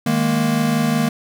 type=chord; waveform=square; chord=D# suspended fourth; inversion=none; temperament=equal; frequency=155.56 / 207.7 / 233.1 Hz; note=D#3 / G#3 / A#3; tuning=0 / 0 / 0 cents; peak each=-22 / -23 / -19 dBFS; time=0.06-1.09 s; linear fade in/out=5 ms; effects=none